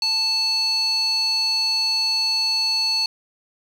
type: tone with band-pass filter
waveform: square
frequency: 880 Hz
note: A5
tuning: in tune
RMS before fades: -21 dBFS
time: 0.02-3.06 s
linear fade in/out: 2 ms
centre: 4300 Hz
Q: 6.7
effects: 8-bit